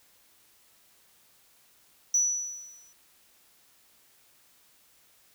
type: tone with exponential decay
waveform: sine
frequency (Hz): 5920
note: F#8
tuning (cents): 0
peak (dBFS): -17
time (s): 2.14-2.93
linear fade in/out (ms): 5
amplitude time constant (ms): 170
effects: tanh soft clip ceiling -19 dBFS + white hiss -62 dBFS RMS until 5.34 s